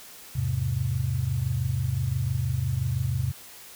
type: chord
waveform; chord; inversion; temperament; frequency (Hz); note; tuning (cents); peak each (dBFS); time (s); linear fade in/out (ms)
sine; E augmented; none; equal with one note detuned; 82.41 / 103.83 / 129.76; E2 / G#2 / B#2; 0 / 0 / -14; -31 / -29 / -26; 0.35-3.32; 10
effects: white hiss -46 dBFS RMS until 3.75 s